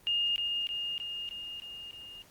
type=tone with echo; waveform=sine; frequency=2834 Hz; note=F7; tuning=25 cents sharp; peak=-26 dBFS; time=0.07-0.36 s; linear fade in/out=0 ms; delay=310 ms; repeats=6; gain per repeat=-3 dB; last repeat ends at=2.22 s; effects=pink hiss -59 dBFS RMS until 2.3 s + Opus 32 kbps